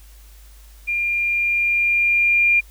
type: tone with level ramp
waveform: sine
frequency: 2400 Hz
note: D7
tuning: 37 cents sharp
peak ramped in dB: -19 to -12 dBFS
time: 0.87-2.61 s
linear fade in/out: 20 ms
effects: added 51 Hz sine -42 dBFS peak until 2.7 s + white hiss -52 dBFS RMS until 2.7 s